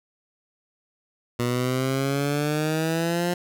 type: exponential sweep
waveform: 15% pulse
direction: up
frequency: 120 to 177.4 Hz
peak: -16 dBFS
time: 1.39-3.34 s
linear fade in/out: 5 ms
effects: none